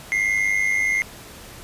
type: tone pair together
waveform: triangle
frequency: 2024 / 2125 Hz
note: B6 / C7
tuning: +42 / +26 cents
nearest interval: minor second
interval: 84 cents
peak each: -22 / -18 dBFS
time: 0.12-1.02 s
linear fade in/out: 0 ms
effects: pink hiss -41 dBFS RMS until 1.63 s + resampled to 32000 Hz